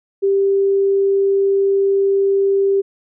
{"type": "tone", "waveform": "sine", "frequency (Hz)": 393.5, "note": "G4", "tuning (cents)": 7, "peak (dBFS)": -12, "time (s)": [0.22, 2.82], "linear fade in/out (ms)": 20, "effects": []}